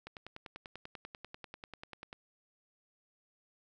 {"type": "click train", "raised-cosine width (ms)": 0.3, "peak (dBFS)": -29, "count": 22, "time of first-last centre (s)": [0.07, 2.129], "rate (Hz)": 10.2, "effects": []}